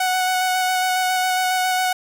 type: tone with vibrato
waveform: sawtooth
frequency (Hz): 740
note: F#5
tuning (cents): 0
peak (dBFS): -14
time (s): 0-1.93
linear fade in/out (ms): 5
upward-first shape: square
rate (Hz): 7.3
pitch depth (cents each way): 10
effects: none